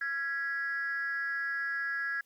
sine tone with amplitude modulation, 1661.2 Hz, G#6, in tune, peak -26 dBFS, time 0.01-2.21 s, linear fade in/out 5 ms, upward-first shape sine, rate 293 Hz, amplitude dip 85%, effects tanh soft clip ceiling -24 dBFS + white hiss -71 dBFS RMS until 2.25 s

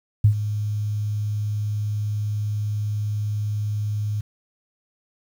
sine tone with ADSR envelope, 105 Hz, G#2, 19 cents sharp, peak -9 dBFS, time 0.24-4.21 s, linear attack 7 ms, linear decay 87 ms, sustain -13 dB, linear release 7 ms, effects 8-bit

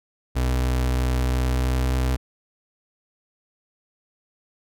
35% pulse tone with pitch glide, 62.9 to 63.81 Hz, B1 to C2, +32 to -43 cents, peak -18 dBFS, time 0.35-2.17 s, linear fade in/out 20 ms, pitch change +25 cents, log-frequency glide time 1.32-2 s, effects none

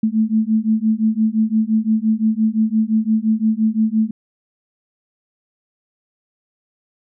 sine beating tone pair, 216.4 / 222.2 Hz, A3 / A3, -29 / +17 cents, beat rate 5.8 Hz, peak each -17 dBFS, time 0.03-4.11 s, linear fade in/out 5 ms, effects none

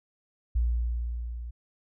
sine tone with level ramp, 58.9 Hz, A#1, 19 cents sharp, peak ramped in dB -21 to -35 dBFS, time 0.55-1.51 s, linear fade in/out 10 ms, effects none

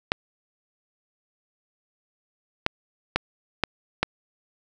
clicks, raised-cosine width 0.3 ms, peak -4 dBFS, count 5, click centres 0.119 / 2.664 / 3.16 / 3.637 / 4.03 s, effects none

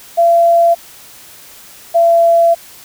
sine tone pair in turn, 680 / 675.3 Hz, F5 / E5, -46 / +42 cents, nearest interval unison, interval 12 cents, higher first, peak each -6 dBFS, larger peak neither, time 0.17-0.75 / 1.94-2.55 s, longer second, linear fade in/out 20 ms, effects white hiss -38 dBFS RMS until 2.84 s

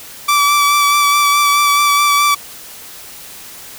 sawtooth tone with vibrato, 1158 Hz, D6, 25 cents flat, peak -6 dBFS, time 0.28-2.35 s, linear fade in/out 10 ms, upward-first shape sine, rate 4.7 Hz, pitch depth 19 cents each way, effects white hiss -34 dBFS RMS until 3.78 s

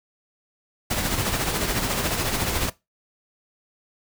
pink noise with tremolo, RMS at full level -23 dBFS, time 0.9-2.7 s, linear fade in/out 10 ms, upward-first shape sine, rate 14 Hz, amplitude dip 45%, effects noise-tail reverb RT60 0.2 s tail -19 dB re dry

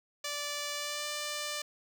5% pulse tone with pitch glide, 584 to 592.5 Hz, D5 to D5, -10 to +15 cents, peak -23 dBFS, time 0.24-1.62 s, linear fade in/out 5 ms, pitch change +25 cents, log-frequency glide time 0.76-1.06 s, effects none

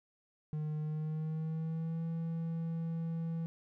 triangle tone with pitch glide, 152.9 to 164.82 Hz, D#3 to E3, -30 to 0 cents, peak -32 dBFS, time 0.53-3.46 s, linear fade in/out 0 ms, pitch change +130 cents, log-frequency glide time 0.81-2.04 s, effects none

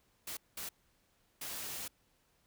white noise bursts at uneven times, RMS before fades -42 dBFS, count 3, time 0.27-0.37 / 0.57-0.69 / 1.41-1.88 s, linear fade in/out 5 ms, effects pink hiss -73 dBFS RMS until 2.46 s

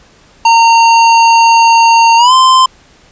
square tone with pitch glide, 919 to 1037.5 Hz, A#5 to C6, -25 to -15 cents, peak -4 dBFS, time 0.45-2.66 s, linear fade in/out 5 ms, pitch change +210 cents, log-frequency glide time 2.17-2.33 s, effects pink hiss -44 dBFS RMS until 3.11 s + resampled to 16000 Hz

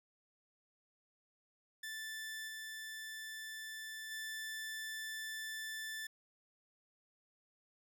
sawtooth tone with level steps, 1760 Hz, A6, in tune, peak -39 / -41 / -38 dBFS, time 1.83-6.07 s, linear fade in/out 5 ms, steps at 2.47 / 4.1 s, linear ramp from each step 20 ms, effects none

